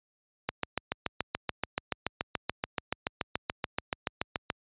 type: click train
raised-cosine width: 0.3 ms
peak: -12 dBFS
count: 29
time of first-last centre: 0.49-4.501 s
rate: 6.98 Hz
effects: high-pass 60 Hz 12 dB/octave + resampled to 8000 Hz